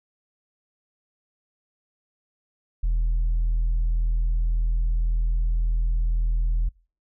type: tone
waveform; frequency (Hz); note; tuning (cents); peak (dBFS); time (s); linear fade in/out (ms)
sine; 40.92; E1; -12; -17; 2.83-6.69; 10
effects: noise-tail reverb RT60 0.4 s tail -26 dB re dry + tanh soft clip ceiling -18 dBFS